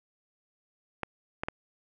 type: clicks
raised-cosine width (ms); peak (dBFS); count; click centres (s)
0.5; -16; 3; 1.033 / 1.435 / 1.485
effects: none